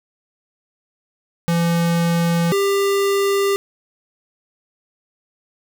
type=tone pair in turn; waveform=square; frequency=169.4 / 397.2 Hz; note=E3 / G4; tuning=+48 / +23 cents; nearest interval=octave + minor third; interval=1475 cents; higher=second; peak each=-16 dBFS; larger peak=neither; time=1.48-2.52 / 2.52-3.56 s; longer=neither; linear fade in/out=0 ms; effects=none